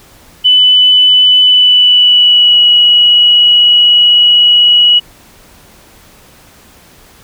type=tone with pitch glide; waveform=sine; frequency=2998 to 2919 Hz; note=F#7 to F#7; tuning=+22 to -24 cents; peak=-3 dBFS; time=0.44-5 s; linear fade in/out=20 ms; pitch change=-46 cents; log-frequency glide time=1.45-2.68 s; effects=pink hiss -41 dBFS RMS until 7.23 s